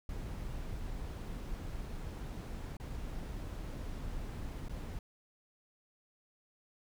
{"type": "noise with dropouts", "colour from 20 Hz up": "brown", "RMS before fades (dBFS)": -41, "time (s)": [0.09, 4.99], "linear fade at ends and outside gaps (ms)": 2, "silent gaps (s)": [[2.769, 2.799], [4.685, 4.694]], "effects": []}